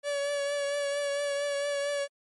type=tone with vibrato; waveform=45% pulse; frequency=570 Hz; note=C#5; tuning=48 cents sharp; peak=-28 dBFS; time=0.03-2.08 s; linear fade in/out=50 ms; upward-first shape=triangle; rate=4.4 Hz; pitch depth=30 cents each way; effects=MP3 48 kbps